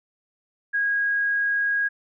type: tone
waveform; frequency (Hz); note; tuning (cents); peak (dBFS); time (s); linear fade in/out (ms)
sine; 1642; G#6; -20; -20; 0.73-1.89; 20
effects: none